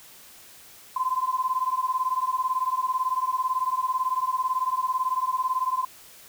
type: beating tone pair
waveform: sine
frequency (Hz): 1019 / 1037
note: C6 / C6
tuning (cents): -46 / -16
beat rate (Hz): 18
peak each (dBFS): -26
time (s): 0.96-5.85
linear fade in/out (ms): 5
effects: white hiss -49 dBFS RMS until 6.28 s